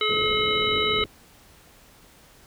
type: harmonic tone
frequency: 428 Hz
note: A4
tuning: 48 cents flat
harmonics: 1 / 3 / 5 / 7 / 9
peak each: -27 / -27 / -27 / -27 / -27 dBFS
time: 0.01-1.04 s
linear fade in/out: 2 ms
type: low-pass noise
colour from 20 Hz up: white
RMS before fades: -35 dBFS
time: 0.09-1.06 s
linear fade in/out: 5 ms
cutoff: 570 Hz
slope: 96 dB/octave
effects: pink hiss -53 dBFS RMS until 2.46 s